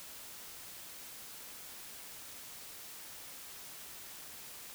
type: silence
effects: white hiss -49 dBFS RMS until 4.74 s